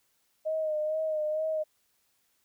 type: tone with vibrato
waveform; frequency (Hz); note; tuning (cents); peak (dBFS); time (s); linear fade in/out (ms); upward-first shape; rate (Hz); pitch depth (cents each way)
sine; 621; D#5; -3; -27; 0.45-1.64; 20; sine; 2.2; 37
effects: white hiss -72 dBFS RMS until 2.44 s